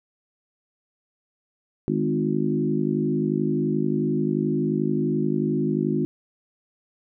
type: harmonic tone with a mistuned harmonic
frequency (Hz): 51.4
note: G#1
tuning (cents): -17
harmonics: 3 / 4 / 5 / 6 / 7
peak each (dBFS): -27 / -27 / -27 / -27 / -27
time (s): 1.88-6.05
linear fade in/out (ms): 0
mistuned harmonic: 4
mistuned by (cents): +17
effects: none